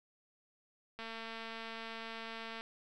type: click train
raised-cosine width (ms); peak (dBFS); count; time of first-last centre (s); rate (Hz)
0.3; -29; 367; 0.99-2.609; 226
effects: none